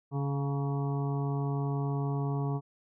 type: harmonic tone with a mistuned harmonic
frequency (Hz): 140.5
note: C#3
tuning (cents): +24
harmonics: 1 / 2 / 3 / 5 / 6 / 7 / 8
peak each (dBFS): -29 / -38 / -39 / -43 / -47 / -45 / -46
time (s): 0.11-2.61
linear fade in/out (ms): 50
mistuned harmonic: 7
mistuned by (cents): -55
effects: none